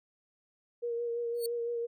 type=tone with vibrato; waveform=sine; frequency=471.3 Hz; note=A#4; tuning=19 cents sharp; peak=-31 dBFS; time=0.82-1.87 s; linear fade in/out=20 ms; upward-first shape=sine; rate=5.9 Hz; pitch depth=22 cents each way
type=tone with exponential growth; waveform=5% pulse; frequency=4435 Hz; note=C#8; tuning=in tune; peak=-26 dBFS; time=1.34-1.46 s; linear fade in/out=2 ms; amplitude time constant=24 ms
effects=none